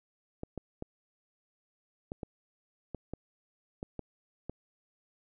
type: clicks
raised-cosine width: 2 ms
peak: -24 dBFS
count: 10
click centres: 0.434 / 0.577 / 0.824 / 2.119 / 2.232 / 2.947 / 3.136 / 3.829 / 3.993 / 4.496 s
effects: none